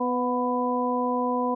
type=harmonic tone with a mistuned harmonic; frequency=248.8 Hz; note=B3; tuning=13 cents sharp; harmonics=1 / 2 / 3 / 4; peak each=-27 / -28 / -32 / -27 dBFS; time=0-1.55 s; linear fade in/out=10 ms; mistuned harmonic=3; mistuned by=-31 cents; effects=none